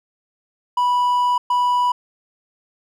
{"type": "tone bursts at uneven times", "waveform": "triangle", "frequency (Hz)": 983, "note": "B5", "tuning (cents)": -8, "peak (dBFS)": -13, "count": 2, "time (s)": [[0.77, 1.38], [1.5, 1.92]], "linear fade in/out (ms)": 5, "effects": []}